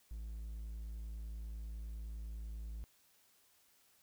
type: tone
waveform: triangle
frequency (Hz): 55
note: A1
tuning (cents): 0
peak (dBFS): -40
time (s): 0.11-2.84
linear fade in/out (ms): 0
effects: white hiss -70 dBFS RMS until 4.02 s